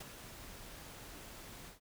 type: noise with ADSR envelope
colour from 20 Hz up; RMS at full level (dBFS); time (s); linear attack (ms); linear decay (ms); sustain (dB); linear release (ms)
pink; -45; 0-1.8; 8; 20; -6; 130
effects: none